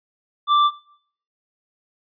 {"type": "tone", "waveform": "square", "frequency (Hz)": 1174.7, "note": "D6", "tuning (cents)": 0, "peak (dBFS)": -14, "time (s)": [0.47, 0.71], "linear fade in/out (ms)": 50, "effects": ["noise-tail reverb RT60 0.6 s tail -18 dB re dry", "resampled to 11025 Hz"]}